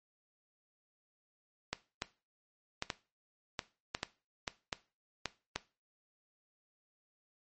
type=clicks; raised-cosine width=0.2 ms; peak=-16 dBFS; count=11; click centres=1.73 / 2.021 / 2.824 / 2.902 / 3.592 / 3.949 / 4.031 / 4.478 / 4.728 / 5.257 / 5.56 s; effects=noise-tail reverb RT60 0.3 s tail -17 dB re dry + MP3 32 kbps